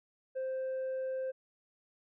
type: tone with tanh clipping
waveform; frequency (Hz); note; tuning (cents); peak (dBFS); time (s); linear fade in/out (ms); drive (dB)
sine; 523; C5; -1; -34; 0.35-1.32; 20; 2
effects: none